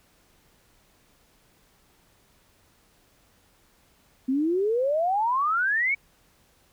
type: exponential sweep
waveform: sine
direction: up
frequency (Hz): 253.2 to 2285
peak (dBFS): -21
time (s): 4.28-5.95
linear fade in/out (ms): 10
effects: pink hiss -62 dBFS RMS until 6.72 s